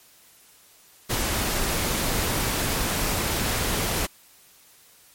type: noise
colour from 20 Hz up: pink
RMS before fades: -25 dBFS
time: 1.09-4.07 s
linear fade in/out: 20 ms
effects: white hiss -54 dBFS RMS until 5.14 s + MP3 64 kbps